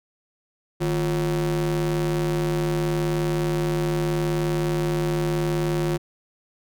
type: ring-modulated tone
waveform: square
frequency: 97.2 Hz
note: G2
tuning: 14 cents flat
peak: -19 dBFS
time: 0.8-5.98 s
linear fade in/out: 20 ms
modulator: 252 Hz
effects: none